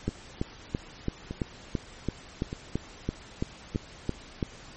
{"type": "two click trains", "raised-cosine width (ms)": 3, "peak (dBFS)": [-21, -14], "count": [4, 14], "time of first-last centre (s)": [[0.09, 3.749], [0.08, 4.428]], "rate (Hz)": [0.82, 2.99], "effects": ["pink hiss -48 dBFS RMS until 4.76 s", "MP3 32 kbps"]}